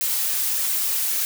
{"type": "noise with flanger", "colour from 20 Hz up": "blue", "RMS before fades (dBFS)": -23, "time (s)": [0.01, 1.25], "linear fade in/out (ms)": 0, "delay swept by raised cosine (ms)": [1.6, 6.5], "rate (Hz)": 3.4, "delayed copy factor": 0.55, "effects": []}